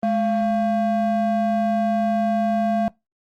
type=ring-modulated tone; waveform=triangle; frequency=450 Hz; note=A4; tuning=39 cents sharp; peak=-13 dBFS; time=0.03-2.88 s; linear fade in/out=0 ms; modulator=238 Hz; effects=noise-tail reverb RT60 0.2 s tail -23 dB re dry + Opus 24 kbps